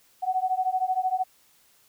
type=beating tone pair; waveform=sine; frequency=740 / 753 Hz; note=F#5 / F#5; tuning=0 / +30 cents; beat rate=13 Hz; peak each=-26 dBFS; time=0.22-1.24 s; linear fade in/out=20 ms; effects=white hiss -61 dBFS RMS until 1.88 s